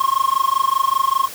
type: tone with amplitude modulation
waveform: triangle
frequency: 1076 Hz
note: C6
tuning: 48 cents sharp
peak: -9 dBFS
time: 0-1.28 s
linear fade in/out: 10 ms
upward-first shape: sine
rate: 25.1 Hz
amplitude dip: 100%
effects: white hiss -34 dBFS RMS until 1.34 s